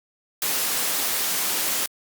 white noise, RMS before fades -24 dBFS, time 0.42-1.86 s, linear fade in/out 2 ms, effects high-pass 200 Hz 12 dB/octave + Opus 48 kbps

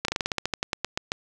slowing click train, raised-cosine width 0.2 ms, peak -8 dBFS, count 15, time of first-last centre 0.05-1.119 s, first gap 33 ms, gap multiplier 1.12, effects none

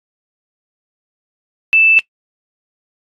sine tone, 2642 Hz, E7, 3 cents sharp, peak -7 dBFS, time 1.73-1.99 s, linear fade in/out 0 ms, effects noise-tail reverb RT60 0.1 s tail -20 dB re dry + AAC 32 kbps

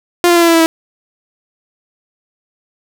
sawtooth tone with pitch steps, 350 / 345.8 / 341.6 / 337.5 / 333.4 / 329.4 / 325.4 Hz, F4 / F4 / F4 / E4 / E4 / E4 / E4, +4 / -17 / -38 / +41 / +20 / -1 / -22 cents, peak -3 dBFS, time 0.24-0.66 s, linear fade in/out 0 ms, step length 60 ms, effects none

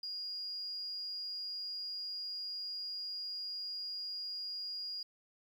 triangle tone, 4853 Hz, D#8, 44 cents flat, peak -35 dBFS, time 0.03-5.03 s, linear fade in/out 5 ms, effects tanh soft clip ceiling -37 dBFS + 11-bit

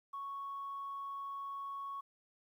sine tone, 1108.7 Hz, C#6, in tune, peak -39 dBFS, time 0.13-2.01 s, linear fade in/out 10 ms, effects tanh soft clip ceiling -36 dBFS + 12-bit

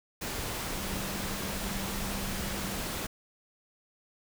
sine tone in noise, 196 Hz, G3, in tune, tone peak -39 dBFS, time 0.77-2.8 s, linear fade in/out 10 ms, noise pink, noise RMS -35 dBFS, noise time 0.21-3.07 s, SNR -7 dB, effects none

